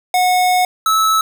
square tone pair in turn, 730 / 1303.6 Hz, F#5 / E6, -24 / -20 cents, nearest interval minor seventh, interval 1004 cents, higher second, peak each -12 dBFS, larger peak neither, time 0.14-0.65 / 0.86-1.21 s, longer first, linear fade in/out 2 ms, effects none

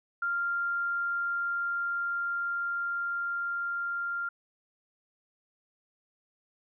sine tone with level ramp, 1393 Hz, F6, 5 cents flat, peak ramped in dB -27 to -30 dBFS, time 0.22-4.29 s, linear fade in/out 5 ms, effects none

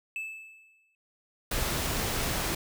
triangle tone with exponential decay, 2623 Hz, E7, 9 cents flat, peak -29 dBFS, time 0.16-0.95 s, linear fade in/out 1 ms, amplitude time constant 170 ms
pink noise, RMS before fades -30 dBFS, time 1.51-2.55 s, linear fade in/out 5 ms
effects none

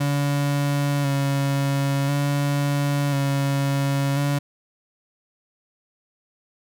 35% pulse tone with vibrato, 140.9 Hz, C#3, 29 cents sharp, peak -18 dBFS, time 0-4.39 s, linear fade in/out 10 ms, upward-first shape square, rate 0.48 Hz, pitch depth 23 cents each way, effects none

